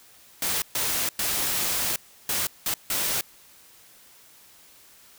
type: noise bursts at uneven times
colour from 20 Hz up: white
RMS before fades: -26 dBFS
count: 6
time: 0.42-0.62 / 0.75-1.09 / 1.19-1.96 / 2.29-2.47 / 2.66-2.74 / 2.9-3.21 s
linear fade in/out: 2 ms
effects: white hiss -53 dBFS RMS until 5.18 s